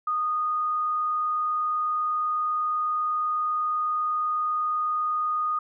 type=tone; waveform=sine; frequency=1234 Hz; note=D#6; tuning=15 cents flat; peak=-23 dBFS; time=0.07-5.59 s; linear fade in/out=5 ms; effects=none